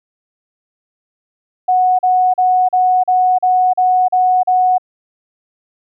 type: tone bursts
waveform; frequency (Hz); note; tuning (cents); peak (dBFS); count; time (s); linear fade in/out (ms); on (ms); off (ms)
sine; 736; F#5; -9; -9; 9; 1.68-4.782; 10; 310; 39
effects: none